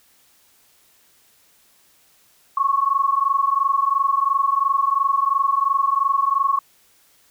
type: tone pair together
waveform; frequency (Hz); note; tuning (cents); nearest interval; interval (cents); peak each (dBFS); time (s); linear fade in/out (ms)
sine; 1091.1 / 1114; C#6 / C#6; -28 / +8; unison; 36; -19; 2.57-6.59; 5
effects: white hiss -57 dBFS RMS until 7.3 s